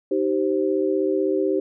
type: chord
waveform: sine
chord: C minor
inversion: first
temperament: equal with one note detuned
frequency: 311.1 / 387 / 523.3 Hz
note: Eb4 / G4 / C5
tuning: 0 / -22 / 0 cents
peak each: -24 / -21 / -26 dBFS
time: 0.11-1.6 s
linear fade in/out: 5 ms
effects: none